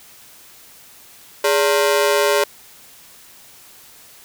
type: ring-modulated tone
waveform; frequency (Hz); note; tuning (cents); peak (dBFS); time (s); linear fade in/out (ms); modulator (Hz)
sawtooth; 493.9; B4; 0; -7; 1.44-2.44; 5; 80.1
effects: white hiss -45 dBFS RMS until 4.24 s